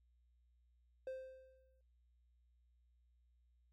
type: tone with exponential decay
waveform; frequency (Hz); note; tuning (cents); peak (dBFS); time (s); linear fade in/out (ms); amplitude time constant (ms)
triangle; 522; C5; -4; -39; 1.07-1.81; 2; 160
effects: noise-tail reverb RT60 0.4 s tail -25 dB re dry + added 60 Hz sine -70 dBFS peak until 3.72 s